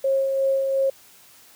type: tone with tremolo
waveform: sine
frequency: 540 Hz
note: C#5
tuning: 45 cents flat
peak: -17 dBFS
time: 0.04-0.9 s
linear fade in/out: 5 ms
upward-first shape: sine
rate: 2.8 Hz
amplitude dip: 35%
effects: white hiss -51 dBFS RMS until 1.55 s + high-pass 60 Hz 12 dB/octave